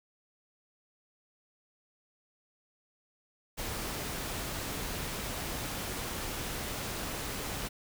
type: noise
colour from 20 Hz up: pink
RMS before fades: -37 dBFS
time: 3.57-7.69 s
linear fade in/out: 20 ms
effects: none